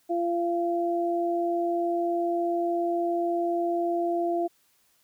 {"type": "tone pair together", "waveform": "sine", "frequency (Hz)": [343.4, 686.8], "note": ["F4", "F5"], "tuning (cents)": [-29, -29], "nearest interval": "octave", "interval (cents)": 1200, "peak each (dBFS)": [-26, -27], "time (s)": [0.09, 4.48], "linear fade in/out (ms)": 20, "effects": ["white hiss -66 dBFS RMS until 5.03 s"]}